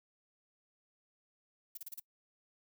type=noise bursts; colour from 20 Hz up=violet; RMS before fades=-44 dBFS; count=5; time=1.75-1.998 s; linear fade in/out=5 ms; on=24 ms; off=32 ms; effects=noise-tail reverb RT60 0.1 s tail -23 dB re dry